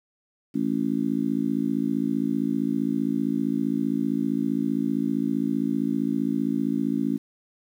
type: harmonic tone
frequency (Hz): 55.3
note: A1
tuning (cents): +9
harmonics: 3 / 4 / 5 / 6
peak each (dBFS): -33 / -26 / -25 / -33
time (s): 0.54-7.18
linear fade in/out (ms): 20
effects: 9-bit